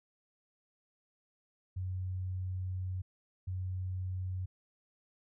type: tone bursts at uneven times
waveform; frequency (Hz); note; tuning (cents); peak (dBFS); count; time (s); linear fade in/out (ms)
sine; 92.5; F#2; 0; -34; 2; 1.76-3.02 / 3.47-4.46; 10
effects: none